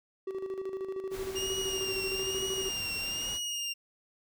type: tone with tremolo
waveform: triangle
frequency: 382.8 Hz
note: G4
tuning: 41 cents flat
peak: -30 dBFS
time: 0.27-2.69 s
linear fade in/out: 5 ms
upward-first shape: square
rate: 13 Hz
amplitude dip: 55%
type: noise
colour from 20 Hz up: pink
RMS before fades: -44 dBFS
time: 1.1-3.4 s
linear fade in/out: 50 ms
type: tone with vibrato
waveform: 25% pulse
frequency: 2820 Hz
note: F7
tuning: 16 cents sharp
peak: -29 dBFS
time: 1.35-3.74 s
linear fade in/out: 20 ms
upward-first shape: triangle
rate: 1.1 Hz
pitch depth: 51 cents each way
effects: none